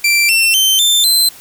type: tone with pitch steps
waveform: sawtooth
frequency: 2349 / 2698 / 3100 / 3560 / 4090 Hz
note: D7 / E7 / G7 / A7 / C8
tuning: 0 / +40 / -20 / +20 / -40 cents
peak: -6 dBFS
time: 0.04-1.29 s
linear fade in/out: 5 ms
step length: 250 ms
effects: white hiss -38 dBFS RMS until 1.4 s